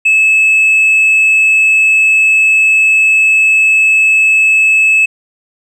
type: tone with tanh clipping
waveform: triangle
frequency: 2600 Hz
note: E7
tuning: 24 cents flat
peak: -6 dBFS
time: 0.05-5.06 s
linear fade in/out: 10 ms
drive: 6 dB
effects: none